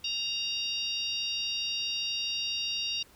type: harmonic tone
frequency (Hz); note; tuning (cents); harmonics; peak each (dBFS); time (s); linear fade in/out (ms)
932.3; A#5; 0; 3 / 4 / 5 / 6; -33 / -35 / -37 / -39; 0.04-3.03; 5
effects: pink hiss -58 dBFS RMS until 3.15 s